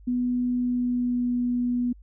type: tone with pitch glide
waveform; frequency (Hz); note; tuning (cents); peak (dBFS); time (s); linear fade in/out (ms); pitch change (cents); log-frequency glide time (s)
sine; 246.9 to 244.5; B3 to B3; 0 to -17; -22; 0.07-1.93; 10; -17; 0.55-1.31
effects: added 50 Hz sine -46 dBFS peak until 2.02 s